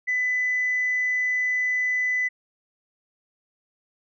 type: tone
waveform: sine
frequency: 2000 Hz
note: B6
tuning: 21 cents sharp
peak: -20 dBFS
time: 0.07-2.29 s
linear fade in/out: 20 ms
effects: tanh soft clip ceiling -17 dBFS